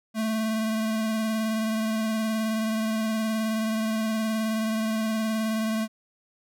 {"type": "tone with vibrato", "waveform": "square", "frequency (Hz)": 220, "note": "A3", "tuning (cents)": 0, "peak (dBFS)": -25, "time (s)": [0.14, 5.88], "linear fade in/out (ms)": 50, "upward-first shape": "sine", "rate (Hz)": 19, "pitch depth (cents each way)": 22, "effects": []}